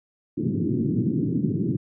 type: band-pass noise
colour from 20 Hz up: pink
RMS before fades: -24 dBFS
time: 0.37-1.77 s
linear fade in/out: 10 ms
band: 110 to 360 Hz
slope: 48 dB/octave
effects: none